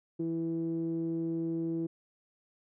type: tone with low-pass filter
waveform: sawtooth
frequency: 164.81 Hz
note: E3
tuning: in tune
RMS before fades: -33 dBFS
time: 0.19-1.87 s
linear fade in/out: 10 ms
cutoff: 360 Hz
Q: 8.3
effects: none